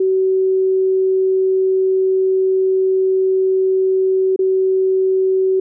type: tone with dropouts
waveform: sine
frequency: 378.6 Hz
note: F#4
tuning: 40 cents sharp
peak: -12 dBFS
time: 0-5.6 s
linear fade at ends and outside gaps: 5 ms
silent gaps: 4.362-4.39 s
effects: none